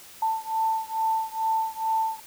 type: beating tone pair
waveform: sine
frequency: 888 / 890.3 Hz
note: A5 / A5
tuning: +16 / +20 cents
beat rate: 2.3 Hz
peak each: -26 / -27 dBFS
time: 0.22-2.2 s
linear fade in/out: 5 ms
effects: white hiss -47 dBFS RMS until 2.26 s